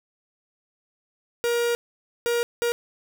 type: tone bursts at uneven times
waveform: 45% pulse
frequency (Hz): 473.7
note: A#4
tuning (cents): +28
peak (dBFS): -21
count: 3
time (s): 1.44-1.75 / 2.26-2.43 / 2.62-2.72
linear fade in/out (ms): 0
effects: none